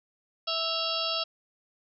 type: harmonic tone with a mistuned harmonic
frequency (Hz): 657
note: E5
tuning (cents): -6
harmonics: 1 / 2 / 4 / 5 / 6 / 7 / 8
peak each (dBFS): -35 / -35 / -35 / -35 / -35 / -35 / -35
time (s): 0.47-1.24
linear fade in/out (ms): 10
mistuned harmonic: 4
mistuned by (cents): +99
effects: none